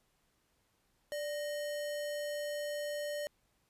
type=tone with sample-and-hold; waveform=sine; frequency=587.3 Hz; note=D5; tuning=in tune; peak=-35 dBFS; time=1.12-3.27 s; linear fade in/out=0 ms; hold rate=2450 Hz; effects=pink hiss -75 dBFS RMS until 3.69 s + resampled to 32000 Hz